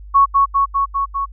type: tone with echo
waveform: sine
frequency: 1108.7 Hz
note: C#6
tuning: in tune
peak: -7 dBFS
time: 0.14-0.26 s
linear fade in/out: 20 ms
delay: 200 ms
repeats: 5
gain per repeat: -2 dB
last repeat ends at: 1.26 s
effects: added 50 Hz sine -33 dBFS peak until 1.32 s